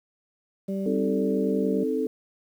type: harmonic tone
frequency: 194.6 Hz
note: G3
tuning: 12 cents flat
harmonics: 1 / 2 / 3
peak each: -27 / -34 / -35 dBFS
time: 0.68-1.84 s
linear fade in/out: 10 ms
type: chord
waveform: sine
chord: A diminished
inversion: first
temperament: equal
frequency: 261.6 / 311.1 / 440 Hz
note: C4 / Eb4 / A4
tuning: 0 / 0 / 0 cents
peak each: -28 / -30 / -26 dBFS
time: 0.86-2.07 s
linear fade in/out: 2 ms
effects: 9-bit